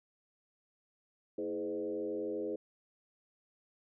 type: tone with frequency modulation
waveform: sine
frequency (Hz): 415.3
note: G#4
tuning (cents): 0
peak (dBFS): -34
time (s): 1.38-2.56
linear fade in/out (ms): 5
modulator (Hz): 92.1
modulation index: 1.3
effects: none